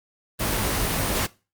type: noise with comb filter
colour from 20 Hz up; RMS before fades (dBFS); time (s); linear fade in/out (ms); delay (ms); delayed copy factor
pink; -24; 0.39-1.27; 20; 19; +0.6
effects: noise-tail reverb RT60 0.3 s tail -20 dB re dry + Opus 24 kbps